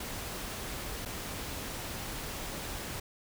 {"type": "noise with dropouts", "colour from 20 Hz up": "pink", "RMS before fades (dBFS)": -39, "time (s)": [0, 3], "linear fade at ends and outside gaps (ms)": 5, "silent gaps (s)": [1.052, 1.057], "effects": []}